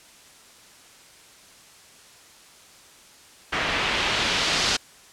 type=noise with low-pass filter sweep; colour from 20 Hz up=white; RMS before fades=-24 dBFS; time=3.52-4.77 s; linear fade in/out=10 ms; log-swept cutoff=2200 to 5000 Hz; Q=1.2; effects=white hiss -50 dBFS RMS until 5.12 s + low-pass 9000 Hz 12 dB/octave